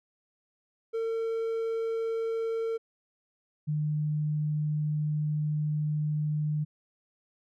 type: tone pair in turn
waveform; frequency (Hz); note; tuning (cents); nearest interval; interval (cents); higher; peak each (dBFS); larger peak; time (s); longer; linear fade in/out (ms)
triangle / sine; 452.9 / 151.14; A#4 / D#3; -50 / -50; octave + perfect fifth; 1900; first; -26; neither; 0.93-2.78 / 3.67-6.65; second; 20
effects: none